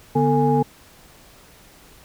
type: tone cluster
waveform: sine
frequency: 145.3 / 247.2 / 447.6 / 827 Hz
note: D3 / B3 / A4 / G#5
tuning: -18 / +2 / +30 / -8 cents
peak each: -20 dBFS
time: 0.15-0.63 s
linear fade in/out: 10 ms
effects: tanh soft clip ceiling -6 dBFS + pink hiss -49 dBFS RMS until 2.04 s